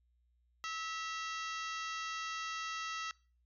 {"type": "harmonic tone with a mistuned harmonic", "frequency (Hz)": 650, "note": "E5", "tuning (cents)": -24, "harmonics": [2, 3, 4, 5, 6, 7, 8, 9, 10], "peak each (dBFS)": [-41, -45, -47, -49, -51, -52, -53, -54, -55], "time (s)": [0.64, 3.11], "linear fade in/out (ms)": 0, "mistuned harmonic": 4, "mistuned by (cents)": 73, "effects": ["noise-tail reverb RT60 0.4 s tail -24 dB re dry", "added 60 Hz sine -70 dBFS peak until 3.45 s"]}